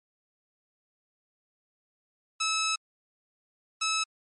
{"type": "tone bursts at uneven times", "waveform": "10% pulse", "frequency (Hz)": 1300, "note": "E6", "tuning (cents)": -24, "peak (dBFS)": -17, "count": 2, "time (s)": [[2.4, 2.76], [3.81, 4.04]], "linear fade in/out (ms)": 10, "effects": ["low-pass 8000 Hz 12 dB/octave", "MP3 48 kbps"]}